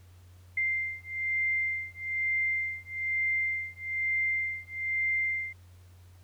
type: beating tone pair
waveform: sine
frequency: 2093 / 2094.1 Hz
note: C7 / C7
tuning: 0 / +1 cents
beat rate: 1.1 Hz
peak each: -31 dBFS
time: 0.57-5.53 s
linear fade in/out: 5 ms
effects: added 90 Hz sine -51 dBFS peak until 6.23 s + pink hiss -64 dBFS RMS until 6.23 s